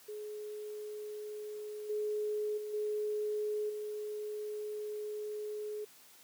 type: tone with level steps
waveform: sine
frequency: 422.4 Hz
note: G#4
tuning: 29 cents sharp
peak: -40 / -32 / -38 / -32 / -37 dBFS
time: 0.08-5.85 s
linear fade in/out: 10 ms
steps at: 1.89 / 2.57 / 2.73 / 3.69 s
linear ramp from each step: 10 ms
effects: white hiss -59 dBFS RMS until 6.23 s + high-pass 150 Hz 12 dB/octave